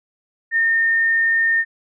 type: tone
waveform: sine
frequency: 1823 Hz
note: A#6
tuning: 39 cents flat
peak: -14 dBFS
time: 0.51-1.65 s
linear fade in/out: 50 ms
effects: none